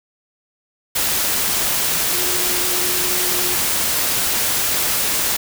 sine tone in noise, 360 Hz, F#4, 47 cents flat, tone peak -29 dBFS, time 2.13-3.55 s, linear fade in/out 10 ms, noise white, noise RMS -19 dBFS, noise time 0.95-5.37 s, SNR -13 dB, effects none

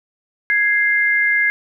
sine tone pair together, 1661.2 / 2096 Hz, G#6 / C7, 0 / +2 cents, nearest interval major third, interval 402 cents, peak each -16 dBFS, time 0.5-1.5 s, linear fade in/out 0 ms, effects none

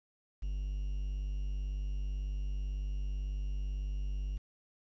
triangle tone with quantisation, 49.04 Hz, G1, 1 cent sharp, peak -31 dBFS, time 0.42-4.38 s, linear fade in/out 10 ms, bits 10, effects resampled to 16000 Hz

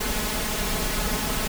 pink noise with comb filter, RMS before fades -26 dBFS, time 0-1.48 s, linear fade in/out 10 ms, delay 4.7 ms, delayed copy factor +0.7, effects none

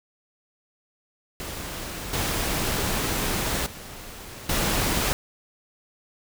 pink noise with level steps, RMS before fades -34 / -26 / -40 / -24 dBFS, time 1.4-5.13 s, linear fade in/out 0 ms, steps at 2.13 / 3.66 / 4.49 s, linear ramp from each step 5 ms, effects none

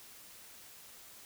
silence, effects white hiss -54 dBFS RMS until 1.25 s

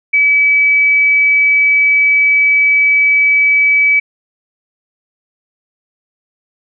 sine tone, 2290 Hz, D7, 44 cents flat, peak -7 dBFS, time 0.13-4 s, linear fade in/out 10 ms, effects none

